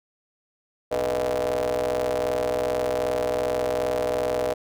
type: ring-modulated tone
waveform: 35% pulse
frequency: 62.6 Hz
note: B1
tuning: 24 cents sharp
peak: -18 dBFS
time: 0.91-4.54 s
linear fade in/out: 10 ms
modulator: 554 Hz
effects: none